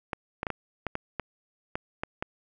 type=clicks; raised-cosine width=0.5 ms; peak=-15 dBFS; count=10; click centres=0.132 / 0.431 / 0.468 / 0.503 / 0.867 / 0.954 / 1.197 / 1.755 / 2.035 / 2.225 s; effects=none